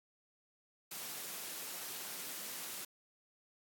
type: high-pass noise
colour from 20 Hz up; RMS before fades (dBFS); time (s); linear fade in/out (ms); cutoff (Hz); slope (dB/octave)
white; -44; 0.91-2.85; 5; 140; 24
effects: AAC 64 kbps